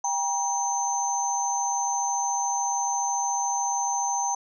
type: tone cluster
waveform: sine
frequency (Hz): 797 / 951 / 6230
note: G5 / A#5 / G8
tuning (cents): +28 / +34 / -12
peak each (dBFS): -28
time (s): 0.04-4.35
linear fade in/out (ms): 5
effects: none